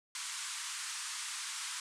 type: band-pass noise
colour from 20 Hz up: white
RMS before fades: -41 dBFS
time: 0.15-1.8 s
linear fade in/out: 2 ms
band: 960 to 9500 Hz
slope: 48 dB/octave
effects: none